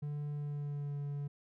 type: tone with pitch glide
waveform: triangle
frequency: 146.83 to 143.39 Hz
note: D3 to D3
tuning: 0 to -41 cents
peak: -34 dBFS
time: 0.02-1.28 s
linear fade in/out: 10 ms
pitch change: -41 cents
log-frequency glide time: 0.3-0.97 s
effects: none